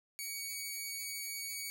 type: tone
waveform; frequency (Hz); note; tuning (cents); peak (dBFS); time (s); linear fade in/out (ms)
10% pulse; 2251; C#7; +26; -30; 0.19-1.7; 0
effects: none

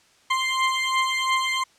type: beating tone pair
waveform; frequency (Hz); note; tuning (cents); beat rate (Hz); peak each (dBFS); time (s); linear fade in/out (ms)
20% pulse; 1046.5 / 1049.4; C6 / C6; 0 / +5; 2.9; -18 / -20; 0.3-1.64; 10
effects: white hiss -58 dBFS RMS until 1.78 s + low-pass 7000 Hz 12 dB/octave

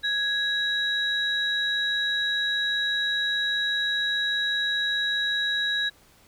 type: tone pair together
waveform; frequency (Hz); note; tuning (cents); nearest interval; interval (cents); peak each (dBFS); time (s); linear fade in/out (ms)
sine; 1661.2 / 3865; G#6 / B7; 0 / -38; octave + minor third; 1462; -25; 0.03-5.9; 20
effects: tanh soft clip ceiling -16 dBFS + pink hiss -57 dBFS RMS until 6.27 s

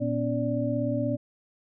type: tone cluster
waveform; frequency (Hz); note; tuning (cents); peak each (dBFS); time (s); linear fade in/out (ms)
sine; 117.7 / 247.6 / 284.3 / 583; A#2 / B3 / C#4 / D5; +17 / +5 / +44 / -13; -30; 0-1.17; 20
effects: none

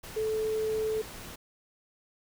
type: tone in noise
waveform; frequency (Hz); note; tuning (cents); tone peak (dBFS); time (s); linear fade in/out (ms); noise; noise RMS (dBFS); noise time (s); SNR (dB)
sine; 436.2; A4; -15; -27; 0.16-1.02; 10; pink; -44; 0.03-1.36; +14
effects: none

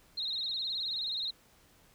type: tone with vibrato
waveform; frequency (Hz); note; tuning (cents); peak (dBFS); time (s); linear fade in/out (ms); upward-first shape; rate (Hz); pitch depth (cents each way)
sine; 3951; B7; 0; -32; 0.17-1.31; 10; sine; 19; 120
effects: pink hiss -63 dBFS RMS until 1.94 s

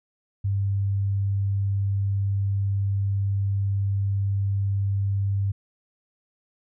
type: tone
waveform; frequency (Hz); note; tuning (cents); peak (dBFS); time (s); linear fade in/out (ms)
sine; 99; G2; +18; -21; 0.44-5.52; 10
effects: none

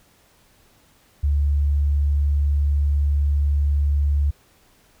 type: tone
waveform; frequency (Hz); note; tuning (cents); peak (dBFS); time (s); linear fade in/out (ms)
sine; 72; D2; -34; -16; 1.23-4.31; 10
effects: pink hiss -57 dBFS RMS until 5 s

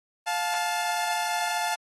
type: tone pair together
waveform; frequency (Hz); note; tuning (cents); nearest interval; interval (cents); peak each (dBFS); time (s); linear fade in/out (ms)
sawtooth; 705 / 871.6; F5 / A5; +16 / -17; major third; 367; -25 / -24; 0.26-1.76; 20
effects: AAC 32 kbps

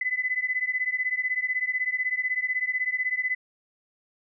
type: beating tone pair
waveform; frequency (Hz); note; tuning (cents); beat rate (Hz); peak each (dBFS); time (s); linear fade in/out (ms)
sine; 2005 / 2021; B6 / B6; +26 / +39; 16; -27 / -28; 0.01-3.35; 5
effects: none

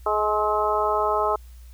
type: harmonic tone with a mistuned harmonic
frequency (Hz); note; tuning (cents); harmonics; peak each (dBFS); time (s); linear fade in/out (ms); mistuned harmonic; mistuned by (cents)
211.2; G#3; +29; 2 / 3 / 4 / 5 / 6; -26 / -26 / -26 / -26 / -26; 0.06-1.36; 5; 6; +26
effects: added 60 Hz sine -41 dBFS peak until 1.73 s + white hiss -58 dBFS RMS until 1.73 s

